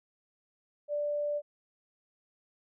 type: tone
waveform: sine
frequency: 587.3 Hz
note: D5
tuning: in tune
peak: -29 dBFS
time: 0.88-1.42 s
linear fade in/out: 50 ms
effects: none